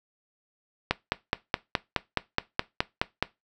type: click train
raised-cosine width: 0.3 ms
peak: -6 dBFS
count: 12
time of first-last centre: 0.91-3.226 s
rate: 4.75 Hz
effects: noise-tail reverb RT60 0.2 s tail -19 dB re dry